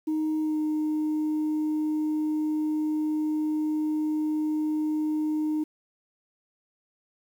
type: tone with pitch glide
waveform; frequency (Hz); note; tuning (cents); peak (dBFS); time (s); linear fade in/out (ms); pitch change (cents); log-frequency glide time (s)
sine; 311.1 to 307.2; D#4 to D#4; 0 to -22; -22; 0.07-5.64; 10; -22; 0.4-0.58
effects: tanh soft clip ceiling -22 dBFS + 9-bit